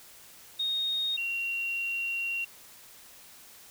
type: tone pair in turn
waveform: sine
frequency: 3719 / 2751 Hz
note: A#7 / F7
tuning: -5 / -27 cents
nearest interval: perfect fourth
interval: 522 cents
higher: first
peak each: -27 / -29 dBFS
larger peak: first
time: 0.59-1.17 / 1.17-2.45 s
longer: second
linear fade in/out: 10 ms
effects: white hiss -52 dBFS RMS until 3.7 s